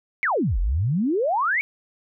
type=exponential two-way sweep; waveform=sine; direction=down then up; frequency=2325 to 40.24 to 2325 Hz; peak=-19 dBFS; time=0.23-1.61 s; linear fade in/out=0 ms; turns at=0.59 s; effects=none